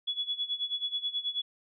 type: tone with tremolo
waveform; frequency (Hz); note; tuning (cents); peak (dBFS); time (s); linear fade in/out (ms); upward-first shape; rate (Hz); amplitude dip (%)
sine; 3392; G#7; +36; -27; 0.07-1.42; 10; sine; 9.3; 85
effects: none